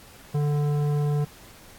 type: tone with tanh clipping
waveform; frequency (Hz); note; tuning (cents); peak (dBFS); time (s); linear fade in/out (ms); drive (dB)
triangle; 146.83; D3; 0; -23; 0.34-1.25; 10; 17
effects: pink hiss -49 dBFS RMS until 1.78 s + AAC 64 kbps